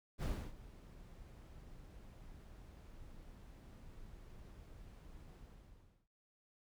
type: noise with ADSR envelope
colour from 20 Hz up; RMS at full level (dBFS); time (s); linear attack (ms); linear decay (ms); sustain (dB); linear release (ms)
brown; -36; 0.18-6.08; 51; 290; -19; 720
effects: none